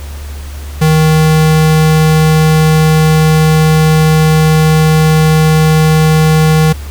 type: tone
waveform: square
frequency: 156.8 Hz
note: D#3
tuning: 14 cents sharp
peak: -6 dBFS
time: 0.81-6.73 s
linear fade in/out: 10 ms
effects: added 72 Hz sine -21 dBFS peak until 6.9 s + pink hiss -33 dBFS RMS until 6.9 s